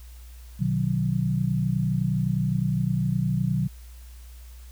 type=tone cluster; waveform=sine; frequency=124.8 / 152.8 / 184.3 Hz; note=B2 / D#3 / F#3; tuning=+19 / -31 / -7 cents; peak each=-26 dBFS; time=0.59-3.68 s; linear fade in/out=20 ms; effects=added 60 Hz sine -41 dBFS peak until 4.71 s + white hiss -55 dBFS RMS until 4.71 s